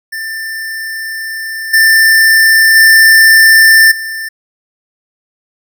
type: tone with level steps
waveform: square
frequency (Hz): 1784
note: A6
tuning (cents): +23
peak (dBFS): -19 / -5 / -3 / -19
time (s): 0.12-4.29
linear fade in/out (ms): 10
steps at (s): 1.73 / 2.75 / 3.91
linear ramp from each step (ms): 10
effects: none